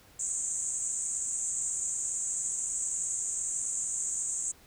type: band-pass noise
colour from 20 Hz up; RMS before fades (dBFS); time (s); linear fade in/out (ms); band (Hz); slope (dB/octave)
white; -33; 0.19-4.52; 10; 6700 to 8300; 96
effects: pink hiss -58 dBFS RMS until 4.66 s